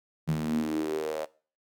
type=tone with high-pass filter sweep; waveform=sawtooth; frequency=77.5 Hz; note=D#2; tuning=6 cents flat; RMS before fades=-30 dBFS; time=0.27-1.26 s; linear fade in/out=20 ms; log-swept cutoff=160 to 590 Hz; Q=7.9; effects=noise-tail reverb RT60 0.4 s tail -21 dB re dry